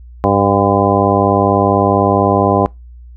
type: harmonic tone with a mistuned harmonic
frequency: 100 Hz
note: G2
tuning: 35 cents sharp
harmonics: 1 / 2 / 3 / 4 / 5 / 6 / 7 / 8 / 10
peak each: -18 / -18 / -18 / -18 / -18 / -18 / -18 / -18 / -18 dBFS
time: 0.24-2.66 s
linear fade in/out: 0 ms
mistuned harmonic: 10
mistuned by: +27 cents
effects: noise-tail reverb RT60 0.2 s tail -25 dB re dry + added 60 Hz sine -33 dBFS peak until 3.16 s